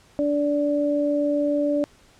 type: tone pair together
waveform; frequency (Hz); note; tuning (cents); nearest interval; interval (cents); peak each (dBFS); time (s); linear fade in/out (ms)
sine; 291 / 582; D4 / D5; -16 / -16; octave; 1200; -22; 0.19-1.84; 0
effects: pink hiss -55 dBFS RMS until 2.19 s + low-pass 9000 Hz 12 dB/octave